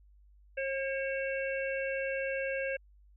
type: harmonic tone with a mistuned harmonic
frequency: 539 Hz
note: C#5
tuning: 49 cents flat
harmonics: 1 / 3 / 4 / 5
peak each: -33 / -38 / -42 / -40 dBFS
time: 0.57-2.77 s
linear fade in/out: 10 ms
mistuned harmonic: 4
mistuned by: +60 cents
effects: added 50 Hz sine -57 dBFS peak until 3.16 s